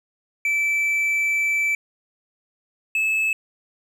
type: tone pair in turn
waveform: triangle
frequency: 2320 / 2604 Hz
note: D7 / E7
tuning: -22 / -22 cents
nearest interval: major second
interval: 200 cents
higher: second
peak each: -17 dBFS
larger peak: neither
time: 0.45-1.75 / 2.95-3.33 s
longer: first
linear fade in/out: 2 ms
effects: none